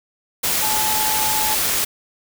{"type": "tone in noise", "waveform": "sine", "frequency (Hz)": 863, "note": "A5", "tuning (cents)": -34, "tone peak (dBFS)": -23, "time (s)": [0.62, 1.55], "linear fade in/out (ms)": 10, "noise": "white", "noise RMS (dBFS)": -20, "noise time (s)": [0.43, 1.85], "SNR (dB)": -6, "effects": []}